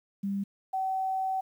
sine tone pair in turn, 198.4 / 761.7 Hz, G3 / G5, +21 / -50 cents, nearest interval octave + major seventh, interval 2329 cents, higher second, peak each -28 / -27 dBFS, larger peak second, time 0.23-0.44 / 0.73-1.41 s, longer second, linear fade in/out 10 ms, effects 10-bit

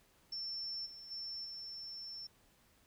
sine tone with level steps, 5390 Hz, E8, 38 cents sharp, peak -39 / -49 / -41 / -44 dBFS, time 0.32-2.27 s, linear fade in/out 5 ms, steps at 0.85 / 1.1 / 1.44 s, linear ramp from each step 20 ms, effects pink hiss -69 dBFS RMS until 2.86 s

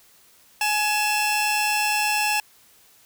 sawtooth tone pair together, 841.4 / 2673 Hz, G#5 / E7, +22 / +23 cents, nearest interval octave + minor sixth, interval 2001 cents, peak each -19 / -20 dBFS, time 0.61-2.4 s, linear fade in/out 2 ms, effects white hiss -55 dBFS RMS until 3.05 s

